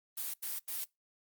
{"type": "noise bursts", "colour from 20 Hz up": "blue", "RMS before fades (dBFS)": -38, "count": 3, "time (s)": [0.17, 0.846], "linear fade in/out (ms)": 10, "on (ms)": 170, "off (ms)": 83, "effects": ["noise-tail reverb RT60 0.2 s tail -25 dB re dry", "Opus 32 kbps"]}